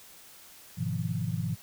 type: chord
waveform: sine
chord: F half-diminished seventh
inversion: first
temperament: just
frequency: 104.77 / 125.72 / 157.15 / 174.61 Hz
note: Ab2 / Cb3 / Eb3 / F3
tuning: +16 / +31 / +18 / 0 cents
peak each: -34 dBFS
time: 0.77-1.56 s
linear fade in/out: 20 ms
effects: white hiss -52 dBFS RMS until 1.62 s